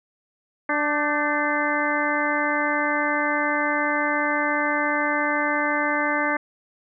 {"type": "harmonic tone with a mistuned harmonic", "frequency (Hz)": 294.3, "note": "D4", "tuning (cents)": 4, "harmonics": [1, 2, 3, 4, 5, 6, 7], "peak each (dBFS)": [-28, -28, -28, -28, -28, -28, -28], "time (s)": [0.69, 6.37], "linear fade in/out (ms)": 5, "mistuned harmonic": 5, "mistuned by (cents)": 72, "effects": []}